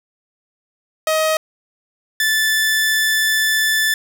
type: tone pair in turn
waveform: sawtooth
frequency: 630 / 1752.3 Hz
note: D#5 / A6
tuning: +21 / -8 cents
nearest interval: octave + tritone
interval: 1771 cents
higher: second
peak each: -11 dBFS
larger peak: neither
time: 1.07-1.37 / 2.2-3.94 s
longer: second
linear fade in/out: 2 ms
effects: none